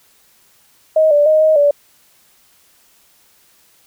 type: tone with pitch steps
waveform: sine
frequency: 629 / 585 / 622 / 627 / 578 Hz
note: D#5 / D5 / D#5 / D#5 / D5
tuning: +19 / -7 / -1 / +13 / -28 cents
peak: -8 dBFS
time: 0.96-1.71 s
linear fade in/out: 5 ms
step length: 150 ms
effects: white hiss -53 dBFS RMS until 3.86 s